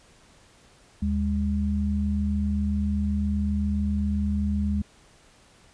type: tone pair together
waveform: sine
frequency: 76.56 / 204.2 Hz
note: D#2 / G#3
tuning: -27 / -29 cents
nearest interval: octave + perfect fourth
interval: 1698 cents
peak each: -25 dBFS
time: 1.02-4.82 s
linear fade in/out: 5 ms
effects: pink hiss -56 dBFS RMS until 5.73 s + resampled to 22050 Hz